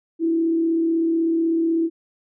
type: tone with frequency modulation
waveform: sine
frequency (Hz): 329.6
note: E4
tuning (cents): 0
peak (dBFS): -17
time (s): 0.19-1.9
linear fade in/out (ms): 50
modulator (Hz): 36.1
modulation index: 0.28
effects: none